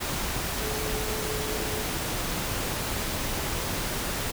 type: tone in noise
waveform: sine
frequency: 430.3 Hz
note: A4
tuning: 39 cents flat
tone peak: -34 dBFS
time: 0.6-1.85 s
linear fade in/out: 20 ms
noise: pink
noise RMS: -30 dBFS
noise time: 0-4.32 s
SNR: -7 dB
effects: none